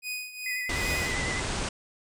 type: tone with tremolo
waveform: sawtooth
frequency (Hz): 2489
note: D#7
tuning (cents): 0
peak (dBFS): -27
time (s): 0.02-1.16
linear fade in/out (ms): 50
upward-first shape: triangle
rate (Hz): 2.5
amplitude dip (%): 80
type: tone with vibrato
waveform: sine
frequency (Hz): 2005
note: B6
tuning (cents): +26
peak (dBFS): -31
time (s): 0.46-1.4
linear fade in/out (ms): 2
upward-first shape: square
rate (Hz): 10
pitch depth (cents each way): 29
type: low-pass noise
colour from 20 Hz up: pink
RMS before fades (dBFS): -31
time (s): 0.69-1.69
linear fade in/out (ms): 5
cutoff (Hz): 9400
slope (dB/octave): 96
effects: none